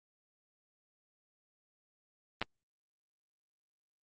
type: clicks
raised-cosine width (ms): 0.3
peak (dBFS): -16 / -19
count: 2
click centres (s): 2.416 / 2.425
effects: Opus 32 kbps

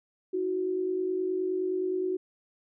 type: tone pair together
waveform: sine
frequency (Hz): 320.8 / 370.4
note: E4 / F#4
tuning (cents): -47 / +2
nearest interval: major second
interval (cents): 249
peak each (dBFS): -35 / -27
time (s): 0.33-2.17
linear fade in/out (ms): 10
effects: none

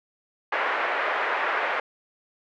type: band-pass noise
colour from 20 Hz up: white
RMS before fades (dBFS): -26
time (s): 0.52-1.8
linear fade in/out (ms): 5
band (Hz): 440 to 2000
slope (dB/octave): 24
effects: none

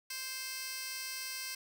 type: tone with high-pass filter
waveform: 15% pulse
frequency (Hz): 523.3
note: C5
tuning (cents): 0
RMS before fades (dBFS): -41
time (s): 0.1-1.55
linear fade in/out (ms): 5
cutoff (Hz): 3300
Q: 0.97
effects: none

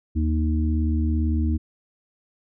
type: harmonic tone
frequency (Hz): 77.78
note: D#2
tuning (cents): 0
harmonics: 1 / 3 / 4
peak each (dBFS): -20 / -27 / -29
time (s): 0.15-1.58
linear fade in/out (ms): 20
effects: none

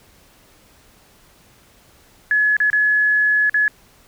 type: tone with dropouts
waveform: sine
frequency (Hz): 1700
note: G#6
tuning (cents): +40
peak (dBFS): -13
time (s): 2.31-3.68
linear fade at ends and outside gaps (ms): 1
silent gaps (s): 2.567-2.602 / 2.701-2.73 / 3.496-3.543
effects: pink hiss -52 dBFS RMS until 4.07 s

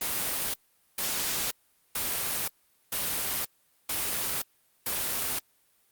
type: noise bursts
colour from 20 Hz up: white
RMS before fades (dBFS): -30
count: 6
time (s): 0.01-5.39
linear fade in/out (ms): 5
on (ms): 530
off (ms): 440
effects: white hiss -67 dBFS RMS until 5.91 s + Opus 32 kbps

